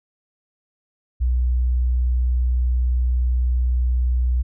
sine tone, 61.74 Hz, B1, in tune, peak -16 dBFS, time 1.2-4.43 s, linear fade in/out 20 ms, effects none

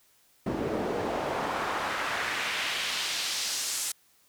pink noise with band-pass filter sweep, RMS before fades -31 dBFS, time 0.46-3.92 s, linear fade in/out 5 ms, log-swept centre 320 to 8100 Hz, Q 1.2, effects white hiss -64 dBFS RMS until 4.28 s

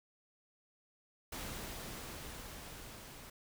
pink noise with level ramp, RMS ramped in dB -43 to -52 dBFS, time 1.32-3.3 s, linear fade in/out 5 ms, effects none

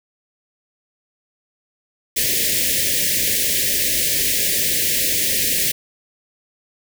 white band-stop noise, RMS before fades -19 dBFS, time 2.16-5.72 s, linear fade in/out 10 ms, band 610 to 1700 Hz, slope 96 dB/octave, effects none

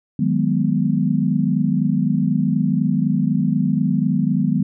sine chord, G# minor seventh, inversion second, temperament equal with one note detuned, 155.56 / 183.72 / 207.7 / 246.9 Hz, D#3 / F#3 / G#3 / B3, 0 / -12 / 0 / 0 cents, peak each -21 dBFS, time 0.19-4.63 s, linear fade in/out 5 ms, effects none

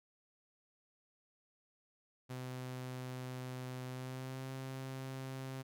sawtooth tone with pitch glide, 127.6 to 132.25 Hz, C3 to C3, -43 to +19 cents, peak -38 dBFS, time 2.29-5.63 s, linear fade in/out 20 ms, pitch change +62 cents, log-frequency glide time 3.89-4.5 s, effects none

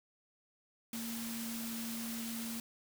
sine tone in noise, 229.6 Hz, A#3, 26 cents flat, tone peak -40 dBFS, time 0.93-2.6 s, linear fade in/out 2 ms, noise white, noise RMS -44 dBFS, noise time 0.93-2.6 s, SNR +1 dB, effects none

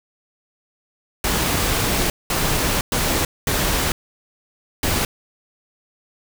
pink noise bursts at uneven times, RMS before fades -20 dBFS, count 5, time 1.24-2.1 / 2.3-2.81 / 2.92-3.25 / 3.47-3.92 / 4.83-5.05 s, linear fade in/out 2 ms, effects none

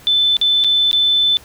sine tone with dropouts, 3520 Hz, A7, in tune, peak -11 dBFS, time 0.07-1.37 s, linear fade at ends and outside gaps 0 ms, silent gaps 0.368-0.414 / 0.639-0.645 / 0.913-0.93 s, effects pink hiss -43 dBFS RMS until 1.44 s

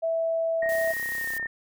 sine tone, 657 Hz, E5, 6 cents flat, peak -23 dBFS, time 0.02-0.93 s, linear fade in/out 20 ms
sine tone with pitch glide, 1868 to 1819 Hz, A#6 to A#6, +3 to -43 cents, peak -28 dBFS, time 0.62-1.47 s, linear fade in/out 5 ms, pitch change -46 cents, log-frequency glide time 1.13-1.35 s
click train, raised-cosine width 1 ms, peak -30 dBFS, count 28, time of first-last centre 0.63-1.458 s, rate 32.6 Hz
blue noise, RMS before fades -39 dBFS, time 0.69-1.38 s, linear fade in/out 0 ms
effects none

